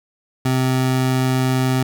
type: tone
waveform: 25% pulse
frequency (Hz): 129.6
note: C3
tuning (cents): -16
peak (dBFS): -12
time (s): 0.45-1.83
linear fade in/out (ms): 5
effects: none